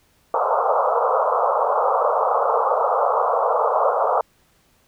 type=band-pass noise; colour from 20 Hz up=pink; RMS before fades=-19 dBFS; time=0.34-4.21 s; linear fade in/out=2 ms; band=460 to 1300 Hz; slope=96 dB/octave; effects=pink hiss -60 dBFS RMS until 4.87 s